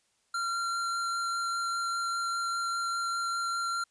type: tone with vibrato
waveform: square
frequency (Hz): 1375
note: F6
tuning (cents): -27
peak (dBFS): -30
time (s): 0.34-3.84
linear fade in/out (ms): 5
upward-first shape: triangle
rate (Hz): 5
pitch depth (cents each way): 9
effects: white hiss -72 dBFS RMS until 3.9 s + resampled to 22050 Hz